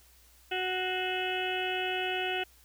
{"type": "harmonic tone with a mistuned harmonic", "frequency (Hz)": 370, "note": "F#4", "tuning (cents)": 0, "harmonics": [1, 2, 4, 5, 6, 7, 8, 9], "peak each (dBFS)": [-35, -35, -38, -43, -44, -36, -37, -46], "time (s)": [0.51, 2.44], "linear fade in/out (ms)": 10, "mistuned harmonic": 6, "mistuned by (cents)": -70, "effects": ["added 60 Hz sine -61 dBFS peak until 2.64 s", "white hiss -61 dBFS RMS until 2.64 s"]}